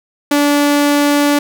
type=tone; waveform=sawtooth; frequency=289.4 Hz; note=D4; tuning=25 cents flat; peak=-6 dBFS; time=0.31-1.39 s; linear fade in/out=5 ms; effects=none